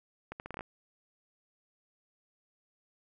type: accelerating click train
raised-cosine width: 0.5 ms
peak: -25 dBFS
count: 8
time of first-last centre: 0.32-0.608 s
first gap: 79 ms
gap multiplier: 0.77
effects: none